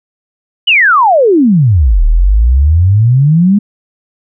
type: exponential two-way sweep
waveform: sine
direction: down then up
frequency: 3069 to 36.74 to 211.2 Hz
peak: -4 dBFS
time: 0.67-3.59 s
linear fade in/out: 10 ms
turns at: 2.04 s
effects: none